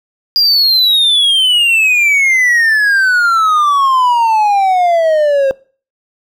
triangle exponential sweep, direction down, 4867 to 532 Hz, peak -6 dBFS, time 0.36-5.51 s, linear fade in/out 0 ms, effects noise-tail reverb RT60 0.4 s tail -22 dB re dry

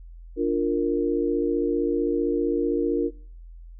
sine chord, Bb major, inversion first, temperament equal with one note detuned, 293.7 / 349.2 / 463.2 Hz, D4 / F4 / Bb4, 0 / 0 / -11 cents, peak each -25 dBFS, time 0.36-3.11 s, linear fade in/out 50 ms, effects noise-tail reverb RT60 0.5 s tail -22 dB re dry + added 42 Hz sine -40 dBFS peak until 3.79 s

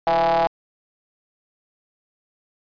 square ring-modulated tone, 81 Hz, E2, 30 cents flat, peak -14 dBFS, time 0.07-0.47 s, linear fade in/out 0 ms, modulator 748 Hz, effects resampled to 11025 Hz

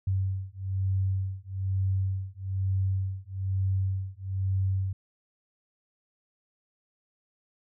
sine beating tone pair, 95.1 / 96.2 Hz, F#2 / G2, +48 / -32 cents, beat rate 1.1 Hz, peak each -29 dBFS, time 0.07-4.93 s, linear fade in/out 5 ms, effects none

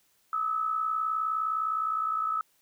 sine tone pair together, 1238.3 / 1298 Hz, D#6 / E6, -9 / -27 cents, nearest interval minor second, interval 82 cents, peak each -34 / -27 dBFS, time 0.33-2.41 s, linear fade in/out 2 ms, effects white hiss -68 dBFS RMS until 2.61 s

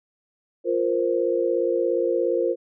sine chord, F suspended fourth, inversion none, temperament equal, 349.2 / 466.2 / 523.3 Hz, F4 / Bb4 / C5, 0 / 0 / 0 cents, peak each -24 dBFS, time 0.64-2.56 s, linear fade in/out 50 ms, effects none

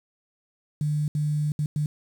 sine tone bursts at uneven times, 150 Hz, D3, 37 cents sharp, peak -22 dBFS, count 4, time 0.81-1.08 / 1.15-1.52 / 1.59-1.66 / 1.76-1.86 s, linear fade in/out 2 ms, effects 8-bit

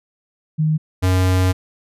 sine / square tone pair in turn, 155.56 / 92.5 Hz, D#3 / F#2, 0 / 0 cents, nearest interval major sixth, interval 900 cents, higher first, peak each -14 / -14 dBFS, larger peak neither, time 0.58-0.78 / 1.02-1.53 s, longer second, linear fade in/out 20 ms, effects resampled to 32000 Hz

